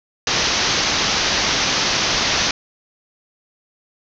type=low-pass noise; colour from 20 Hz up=white; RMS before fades=-19 dBFS; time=0.27-2.51 s; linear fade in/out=2 ms; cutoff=6300 Hz; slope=96 dB/octave; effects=none